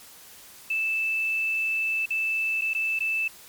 sine tone with dropouts, 2637 Hz, E7, in tune, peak -23 dBFS, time 0.7-3.28 s, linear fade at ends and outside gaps 5 ms, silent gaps 2.058-2.104 / 2.612-2.618 / 2.735-2.748 / 2.991-3.004 s, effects white hiss -48 dBFS RMS until 3.48 s + MP3 96 kbps

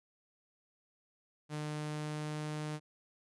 sawtooth tone with pitch glide, 150.9 to 152.04 Hz, D3 to D#3, +47 to -40 cents, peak -33 dBFS, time 1.49-2.8 s, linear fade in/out 50 ms, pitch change +13 cents, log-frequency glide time 1.64-2.51 s, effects resampled to 24000 Hz

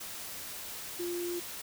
sine tone in noise, 349.2 Hz, F4, in tune, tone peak -33 dBFS, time 0.99-1.4 s, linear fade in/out 10 ms, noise white, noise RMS -42 dBFS, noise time 0-1.62 s, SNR +6 dB, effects none

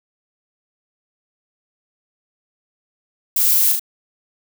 violet noise with echo, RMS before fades -17 dBFS, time 3.36-3.72 s, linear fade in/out 5 ms, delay 38 ms, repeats 2, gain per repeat -3 dB, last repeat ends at 3.796 s, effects none

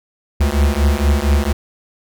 square beating tone pair, 69.3 / 73.6 Hz, C#2 / D2, 0 / +4 cents, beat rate 4.3 Hz, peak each -16 dBFS, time 0.4-1.53 s, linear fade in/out 10 ms, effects none

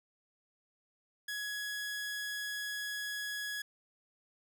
sawtooth tone, 1676 Hz, G#6, 15 cents sharp, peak -33 dBFS, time 1.28-3.62 s, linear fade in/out 5 ms, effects none

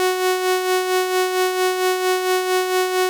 sawtooth tone with tremolo, 369.2 Hz, F#4, 4 cents flat, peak -11 dBFS, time 0-3.09 s, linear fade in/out 0 ms, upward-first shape sine, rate 4.4 Hz, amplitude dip 50%, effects none

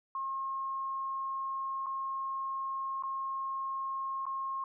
sine tone with dropouts, 1075 Hz, C6, 47 cents sharp, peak -33 dBFS, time 0.15-4.64 s, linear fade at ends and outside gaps 2 ms, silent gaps 1.861-1.866 / 3.025-3.035 / 4.255-4.265 s, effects none

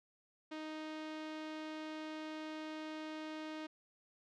sawtooth tone with low-pass filter, 311.1 Hz, D#4, in tune, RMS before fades -45 dBFS, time 0.51-3.67 s, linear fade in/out 10 ms, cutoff 3900 Hz, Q 1.1, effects none

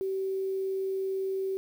sine tone with quantisation, 383.9 Hz, G4, 36 cents flat, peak -28 dBFS, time 0.01-1.57 s, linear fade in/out 0 ms, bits 9, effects none

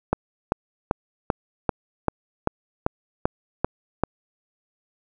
click train, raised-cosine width 1 ms, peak -5 dBFS, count 11, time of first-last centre 0.13-4.036 s, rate 2.56 Hz, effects none

